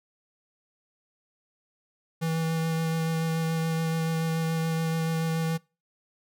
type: tone with vibrato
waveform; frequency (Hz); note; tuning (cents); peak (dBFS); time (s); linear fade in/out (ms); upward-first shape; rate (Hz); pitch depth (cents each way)
square; 162.6; E3; -23; -26; 2.21-5.58; 20; sine; 7; 12
effects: noise-tail reverb RT60 0.3 s tail -24 dB re dry